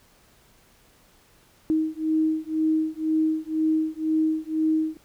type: beating tone pair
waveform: sine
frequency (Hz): 314 / 316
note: D#4 / D#4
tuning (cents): +16 / +27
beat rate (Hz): 2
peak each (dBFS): -24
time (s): 1.7-4.97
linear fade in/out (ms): 0
effects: pink hiss -58 dBFS RMS until 5.04 s